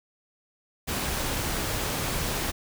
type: noise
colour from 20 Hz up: pink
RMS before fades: -29 dBFS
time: 0.87-2.52 s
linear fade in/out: 20 ms
effects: none